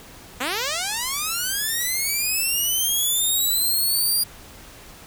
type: linear sweep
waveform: 5% pulse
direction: up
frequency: 233.1 to 4827 Hz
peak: -12 dBFS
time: 0.4-4.24 s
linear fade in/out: 10 ms
effects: pink hiss -44 dBFS RMS until 5.06 s